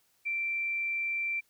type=tone; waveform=sine; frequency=2349 Hz; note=D7; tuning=in tune; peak=-29 dBFS; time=0.25-1.41 s; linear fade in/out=20 ms; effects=white hiss -70 dBFS RMS until 1.49 s